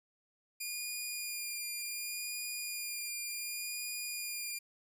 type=tone with vibrato; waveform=10% pulse; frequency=2422 Hz; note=D#7; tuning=47 cents flat; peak=-29 dBFS; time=0.6-4.59 s; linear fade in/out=10 ms; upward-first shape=sine; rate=0.68 Hz; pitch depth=16 cents each way; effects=none